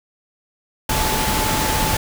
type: tone in noise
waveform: sine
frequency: 870 Hz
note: A5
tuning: 20 cents flat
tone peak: -24 dBFS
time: 0.89-1.97 s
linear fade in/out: 5 ms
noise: pink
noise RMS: -20 dBFS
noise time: 0.89-1.97 s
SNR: -7 dB
effects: none